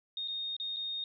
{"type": "tone with dropouts", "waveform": "sine", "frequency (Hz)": 3698, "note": "A#7", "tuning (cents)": -15, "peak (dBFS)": -34, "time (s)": [0.17, 1.04], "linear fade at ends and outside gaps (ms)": 2, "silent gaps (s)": [[0.277, 0.282], [0.566, 0.599], [0.763, 0.767]], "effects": []}